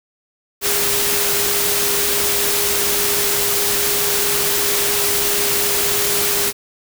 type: tone in noise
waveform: sine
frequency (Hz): 407.5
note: G#4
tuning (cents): -33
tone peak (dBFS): -25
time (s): 0.61-6.53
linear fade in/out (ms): 50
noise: white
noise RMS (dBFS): -18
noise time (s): 0.61-6.53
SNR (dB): -10
effects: none